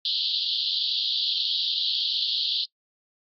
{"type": "band-pass noise", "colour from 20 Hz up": "white", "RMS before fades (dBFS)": -26, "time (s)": [0.05, 2.64], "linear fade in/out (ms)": 2, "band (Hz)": [3100, 4600], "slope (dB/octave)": 96, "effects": ["noise-tail reverb RT60 0.1 s tail -19 dB re dry", "AAC 32 kbps"]}